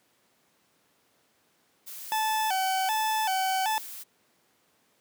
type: noise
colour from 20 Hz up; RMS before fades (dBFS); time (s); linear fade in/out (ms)
blue; -41; 1.86-4.04; 20
type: tone with vibrato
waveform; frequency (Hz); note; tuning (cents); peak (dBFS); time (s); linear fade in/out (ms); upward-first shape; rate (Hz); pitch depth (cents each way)
40% pulse; 814; G#5; -35; -24; 2.12-3.78; 0; square; 1.3; 120
effects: pink hiss -67 dBFS RMS until 5 s + high-pass 200 Hz 12 dB/octave